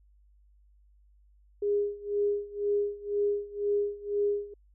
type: tone with tremolo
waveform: sine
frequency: 409.4 Hz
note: G#4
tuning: 25 cents flat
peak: -23 dBFS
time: 1.62-4.54 s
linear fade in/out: 5 ms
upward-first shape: sine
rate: 2 Hz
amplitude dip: 90%
effects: added 50 Hz sine -58 dBFS peak until 4.74 s

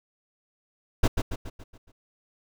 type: noise with echo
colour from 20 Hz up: brown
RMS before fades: -17 dBFS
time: 1.03-1.08 s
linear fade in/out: 10 ms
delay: 140 ms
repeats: 6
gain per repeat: -6 dB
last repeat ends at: 1.92 s
effects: none

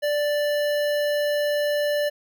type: tone with notch filter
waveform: square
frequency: 587.3 Hz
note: D5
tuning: in tune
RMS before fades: -23 dBFS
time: 0.02-2.1 s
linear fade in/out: 20 ms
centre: 7700 Hz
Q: 1.1
effects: none

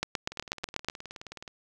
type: two click trains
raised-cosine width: 0.2 ms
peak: -24 / -11 dBFS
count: 23 / 8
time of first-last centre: 0.32-1.478 / 0.03-0.886 s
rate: 19 / 8.18 Hz
effects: none

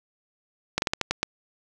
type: slowing click train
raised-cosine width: 0.2 ms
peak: -6 dBFS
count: 7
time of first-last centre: 0.78-1.23 s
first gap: 41 ms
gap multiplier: 1.24
effects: none

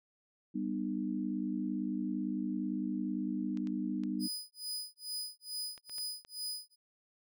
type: chord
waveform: sine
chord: G augmented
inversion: none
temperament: equal with one note detuned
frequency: 196 / 246.9 / 304.7 Hz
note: G3 / B3 / D#4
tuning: 0 / 0 / -36 cents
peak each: -37 dBFS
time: 0.54-4.28 s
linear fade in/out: 20 ms
type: clicks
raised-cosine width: 0.2 ms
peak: -35 dBFS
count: 7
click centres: 3.573 / 3.672 / 4.036 / 5.778 / 5.896 / 5.983 / 6.249 s
type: tone with tremolo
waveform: sawtooth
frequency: 4978 Hz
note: D#8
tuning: in tune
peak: -33 dBFS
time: 4.19-6.76 s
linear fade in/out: 50 ms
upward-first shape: sine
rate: 2.3 Hz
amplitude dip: 100%
effects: none

